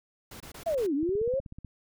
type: noise bursts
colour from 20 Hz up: pink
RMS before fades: -45 dBFS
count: 5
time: 0.31-0.867 s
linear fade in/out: 5 ms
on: 93 ms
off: 23 ms
type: linear two-way sweep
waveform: sine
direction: down then up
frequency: 695 to 267.7 to 558 Hz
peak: -25 dBFS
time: 0.66-1.4 s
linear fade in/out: 10 ms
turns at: 0.94 s
type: click train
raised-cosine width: 5 ms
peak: -30 dBFS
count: 11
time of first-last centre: 1.03-1.647 s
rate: 16.2 Hz
effects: none